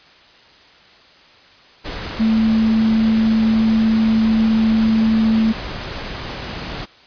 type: tone in noise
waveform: sine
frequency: 221.7 Hz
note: A3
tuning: 13 cents sharp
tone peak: -12 dBFS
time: 2.19-5.53 s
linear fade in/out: 20 ms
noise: pink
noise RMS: -28 dBFS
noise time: 1.84-6.86 s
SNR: +13 dB
effects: white hiss -47 dBFS RMS until 7.06 s + resampled to 11025 Hz